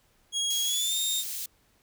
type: tone with pitch glide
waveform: 25% pulse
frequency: 3296 to 3678 Hz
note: G#7 to A#7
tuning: -14 to -24 cents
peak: -22 dBFS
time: 0.32-1.24 s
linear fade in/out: 50 ms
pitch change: +190 cents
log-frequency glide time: 0.64-0.99 s
type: high-pass noise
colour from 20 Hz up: white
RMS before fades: -35 dBFS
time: 0.5-1.46 s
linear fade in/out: 5 ms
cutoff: 3900 Hz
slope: 12 dB/octave
effects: pink hiss -66 dBFS RMS until 1.82 s